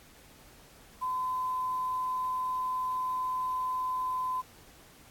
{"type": "tone with quantisation", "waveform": "sine", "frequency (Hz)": 1018, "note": "C6", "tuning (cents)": -48, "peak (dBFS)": -29, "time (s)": [1.01, 4.42], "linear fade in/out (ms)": 20, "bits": 9, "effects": ["pink hiss -56 dBFS RMS until 5.1 s", "AAC 64 kbps"]}